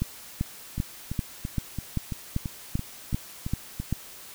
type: two click trains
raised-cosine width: 5 ms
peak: -13 / -18 dBFS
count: 11 / 10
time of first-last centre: 0.02-3.926 / 0.78-3.8 s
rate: 2.56 / 2.98 Hz
effects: white hiss -45 dBFS RMS until 4.34 s